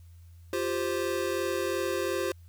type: chord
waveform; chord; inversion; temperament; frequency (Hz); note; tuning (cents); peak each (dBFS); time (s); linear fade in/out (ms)
square; F suspended second; none; equal; 349.2 / 392 / 523.3; F4 / G4 / C5; 0 / 0 / 0; -33; 0.53-2.32; 2
effects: added 85 Hz sine -48 dBFS peak until 2.48 s + white hiss -68 dBFS RMS until 2.48 s